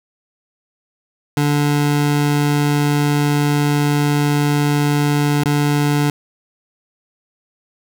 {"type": "tone with dropouts", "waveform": "25% pulse", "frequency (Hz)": 146, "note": "D3", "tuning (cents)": -10, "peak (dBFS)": -10, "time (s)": [1.37, 6.1], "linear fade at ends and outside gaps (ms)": 2, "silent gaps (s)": [5.436, 5.457], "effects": []}